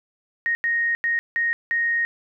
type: tone bursts at uneven times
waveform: sine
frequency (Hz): 1864.7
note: A#6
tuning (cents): 0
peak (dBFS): -19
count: 5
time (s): 0.46-0.55 / 0.64-0.95 / 1.04-1.19 / 1.36-1.53 / 1.71-2.05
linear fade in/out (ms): 0
effects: none